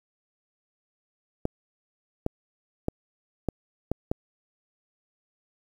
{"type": "clicks", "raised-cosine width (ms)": 2, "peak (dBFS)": -12, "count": 6, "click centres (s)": [1.454, 2.264, 2.884, 3.487, 3.916, 4.115], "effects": ["8-bit"]}